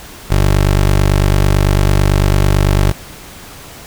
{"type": "tone", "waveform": "20% pulse", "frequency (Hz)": 49, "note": "G1", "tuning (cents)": 0, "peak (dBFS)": -4, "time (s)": [0.3, 2.92], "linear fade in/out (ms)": 10, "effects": ["pink hiss -34 dBFS RMS until 3.86 s"]}